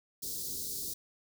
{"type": "band-stop noise", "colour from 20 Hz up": "white", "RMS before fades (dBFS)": -38, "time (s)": [0.22, 0.94], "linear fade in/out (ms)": 10, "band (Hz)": [470, 4000], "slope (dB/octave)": 48, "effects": []}